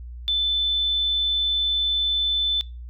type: tone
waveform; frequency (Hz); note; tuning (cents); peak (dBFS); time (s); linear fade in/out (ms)
sine; 3520; A7; 0; -19; 0.28-2.61; 0
effects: noise-tail reverb RT60 0.3 s tail -24 dB re dry + added 60 Hz sine -34 dBFS peak until 2.89 s